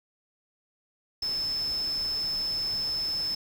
sine tone in noise, 5250 Hz, E8, 8 cents flat, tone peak -27 dBFS, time 1.22-3.35 s, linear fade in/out 5 ms, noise pink, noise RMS -44 dBFS, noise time 1.22-3.35 s, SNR +14 dB, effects none

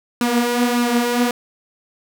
sawtooth tone with flanger, 241.1 Hz, B3, 41 cents flat, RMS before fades -18 dBFS, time 0.21-1.31 s, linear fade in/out 2 ms, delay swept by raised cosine 0.73 to 6.33 ms, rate 1.7 Hz, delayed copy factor +0.55, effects none

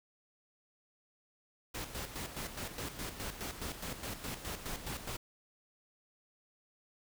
pink noise with tremolo, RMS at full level -40 dBFS, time 1.74-5.17 s, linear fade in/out 10 ms, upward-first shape square, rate 4.8 Hz, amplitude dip 60%, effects none

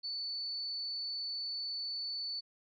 sine tone, 4482 Hz, C#8, 18 cents sharp, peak -36 dBFS, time 0.03-2.41 s, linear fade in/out 20 ms, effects none

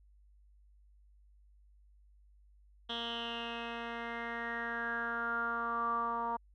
10% pulse tone with low-pass filter sweep, 233.4 Hz, A#3, 2 cents sharp, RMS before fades -37 dBFS, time 2.89-6.37 s, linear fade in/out 10 ms, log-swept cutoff 3300 to 1000 Hz, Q 8.7, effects added 50 Hz sine -60 dBFS peak until 6.54 s

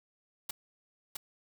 white noise with echo, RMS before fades -37 dBFS, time 0.49-0.51 s, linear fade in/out 5 ms, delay 660 ms, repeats 1, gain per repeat -2 dB, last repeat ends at 1.17 s, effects none

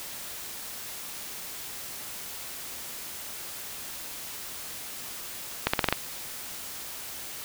accelerating click train, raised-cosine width 0.3 ms, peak -5 dBFS, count 6, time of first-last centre 5.67-5.926 s, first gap 65 ms, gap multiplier 0.88, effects white hiss -39 dBFS RMS until 7.44 s

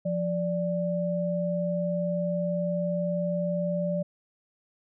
sine tone pair together, 174.86 / 587 Hz, F3 / D5, +2 / -1 cents, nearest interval octave + major sixth, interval 2097 cents, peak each -28 dBFS, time 0.05-4.03 s, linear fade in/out 10 ms, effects none

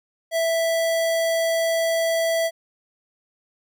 square tone, 659.3 Hz, E5, in tune, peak -20 dBFS, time 0.31-2.51 s, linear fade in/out 50 ms, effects none

